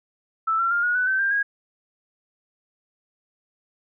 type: tone with pitch steps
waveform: sine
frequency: 1318.5 / 1360.3 / 1403.4 / 1447.8 / 1493.7 / 1541 / 1589.9 / 1640.2 Hz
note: E6 / F6 / F6 / F#6 / F#6 / G6 / G6 / G#6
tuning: 0 / -46 / +8 / -38 / +16 / -30 / +24 / -22 cents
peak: -19 dBFS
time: 0.47-1.43 s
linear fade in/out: 10 ms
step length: 120 ms
effects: none